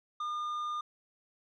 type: tone with tanh clipping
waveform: sine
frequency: 1211 Hz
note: D#6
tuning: 47 cents flat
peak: -34 dBFS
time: 0.2-0.81 s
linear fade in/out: 5 ms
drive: 6 dB
effects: none